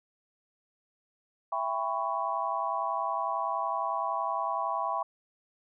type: chord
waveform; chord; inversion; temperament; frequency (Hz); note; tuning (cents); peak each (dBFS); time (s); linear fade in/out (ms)
sine; C# half-diminished seventh; first; just; 665.2 / 798.3 / 997.9 / 1108.7; E5 / G5 / B5 / C#6; +16 / +31 / +18 / 0; -35 / -34 / -33 / -33; 1.52-5.03; 5
effects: none